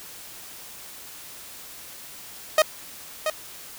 sawtooth tone with echo, 623 Hz, D#5, 2 cents sharp, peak -10 dBFS, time 2.58-2.62 s, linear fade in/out 2 ms, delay 680 ms, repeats 1, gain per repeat -8 dB, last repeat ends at 3.3 s, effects white hiss -42 dBFS RMS until 3.78 s

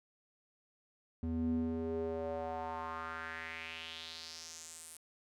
square tone with band-pass filter sweep, 81.5 Hz, E2, 19 cents flat, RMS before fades -40 dBFS, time 1.23-4.97 s, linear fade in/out 0 ms, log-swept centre 180 to 10000 Hz, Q 3.4, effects none

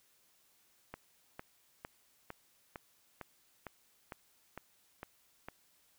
click train, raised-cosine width 0.5 ms, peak -28 dBFS, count 11, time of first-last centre 0.94-5.485 s, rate 2.2 Hz, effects white hiss -70 dBFS RMS until 5.98 s

